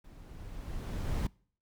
brown noise with level ramp, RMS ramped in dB -52 to -30 dBFS, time 0.04-1.27 s, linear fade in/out 5 ms, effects noise-tail reverb RT60 0.5 s tail -25 dB re dry

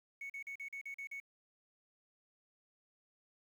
sine tone bursts, 2217 Hz, C#7, in tune, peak -40 dBFS, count 8, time 0.21-1.201 s, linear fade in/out 5 ms, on 88 ms, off 41 ms, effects tanh soft clip ceiling -40 dBFS + 11-bit

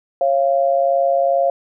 sine tone pair together, 547.7 / 690 Hz, C#5 / F5, -21 / -21 cents, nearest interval major third, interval 400 cents, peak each -16 dBFS, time 0.21-1.5 s, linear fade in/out 2 ms, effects none

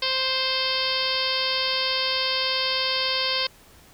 harmonic tone with a mistuned harmonic, 523.3 Hz, C5, in tune, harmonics 1 / 2 / 3 / 4 / 5 / 6 / 7 / 8 / 9 / 10, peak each -32 / -32 / -35 / -33 / -32 / -29 / -31 / -31 / -29 / -33 dBFS, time 0.02-3.47 s, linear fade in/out 5 ms, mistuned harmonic 8, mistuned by +33 cents, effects pink hiss -52 dBFS RMS until 3.93 s

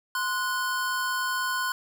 square tone pair together, 1038 / 1468 Hz, C6 / F#6, -14 / -14 cents, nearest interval tritone, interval 600 cents, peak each -30 / -29 dBFS, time 0.15-1.72 s, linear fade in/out 2 ms, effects 9-bit

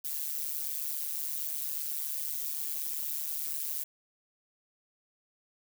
violet noise with amplitude modulation, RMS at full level -31 dBFS, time 0.04-3.84 s, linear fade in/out 10 ms, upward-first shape sine, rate 148 Hz, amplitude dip 90%, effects none

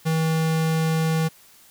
square tone, 160.6 Hz, E3, 45 cents flat, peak -20 dBFS, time 0.05-1.29 s, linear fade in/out 20 ms, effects white hiss -52 dBFS RMS until 1.7 s

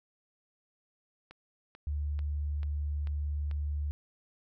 click train, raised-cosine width 0.3 ms, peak -33 dBFS, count 6, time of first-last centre 1.31-3.513 s, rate 2.27 Hz
sine tone, 73.42 Hz, D2, in tune, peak -30 dBFS, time 1.87-3.91 s, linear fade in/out 0 ms
effects none

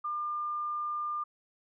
sine tone, 1200 Hz, D6, 37 cents sharp, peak -31 dBFS, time 0.04-1.24 s, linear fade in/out 10 ms, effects none

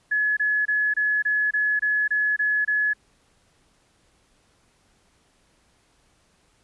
sine tone bursts, 1701 Hz, G#6, 41 cents sharp, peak -19 dBFS, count 10, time 0.11-2.935 s, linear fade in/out 10 ms, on 260 ms, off 25 ms, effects pink hiss -63 dBFS RMS until 6.63 s + resampled to 24000 Hz

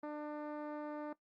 10% pulse tone with low-pass filter, 298.7 Hz, D4, 29 cents sharp, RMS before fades -43 dBFS, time 0.03-1.13 s, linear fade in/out 5 ms, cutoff 840 Hz, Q 0.56, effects noise-tail reverb RT60 0.1 s tail -18 dB re dry + Opus 48 kbps

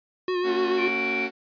square tone with vibrato, 362 Hz, F#4, 38 cents flat, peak -24 dBFS, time 0.28-0.88 s, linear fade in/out 2 ms, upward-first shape sine, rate 6.9 Hz, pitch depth 34 cents each way
sawtooth chord, F# major, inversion first, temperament equal with one note detuned, 227.6 / 277.2 / 370 Hz, A#3 / C#4 / F#4, -41 / 0 / 0 cents, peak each -30 / -30 / -26 dBFS, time 0.43-1.31 s, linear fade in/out 50 ms
sine tone, 2341 Hz, D7, 6 cents flat, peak -25 dBFS, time 0.77-1.29 s, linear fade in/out 50 ms
effects resampled to 11025 Hz

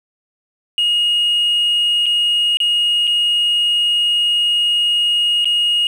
sine tone with dropouts, 2870 Hz, F7, 47 cents sharp, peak -11 dBFS, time 0.78-5.87 s, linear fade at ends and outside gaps 1 ms, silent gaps 2.059-2.064 / 2.571-2.602 / 3.071-3.075 / 5.445-5.455 s, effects tanh soft clip ceiling -10 dBFS + 7-bit

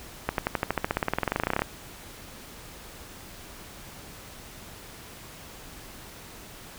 accelerating click train, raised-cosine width 0.5 ms, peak -9 dBFS, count 26, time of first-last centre 0.29-1.62 s, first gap 92 ms, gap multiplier 0.95, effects pink hiss -45 dBFS RMS until 6.78 s

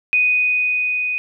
sine tone with level ramp, 2489 Hz, D#7, in tune, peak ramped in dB -12 to -19 dBFS, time 0.13-1.18 s, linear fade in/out 0 ms, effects none

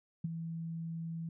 sine tone with ADSR envelope, 164.81 Hz, E3, in tune, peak -29 dBFS, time 0.24-1.29 s, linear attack 7 ms, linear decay 20 ms, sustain -8 dB, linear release 3 ms, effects none

